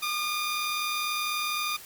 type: tone pair together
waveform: 15% pulse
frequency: 1174.7 / 1214.7 Hz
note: D6 / D#6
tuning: 0 / -42 cents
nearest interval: minor second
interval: 58 cents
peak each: -31 / -22 dBFS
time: 0.02-1.77 s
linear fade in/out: 10 ms
effects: white hiss -46 dBFS RMS until 1.85 s + Opus 48 kbps